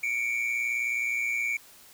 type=tone pair together; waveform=triangle; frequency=2237 / 2356 Hz; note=C#7 / D7; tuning=+15 / +5 cents; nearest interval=minor second; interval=90 cents; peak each=-27 dBFS; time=0.03-1.57 s; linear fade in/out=5 ms; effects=tanh soft clip ceiling -17 dBFS + white hiss -53 dBFS RMS until 1.93 s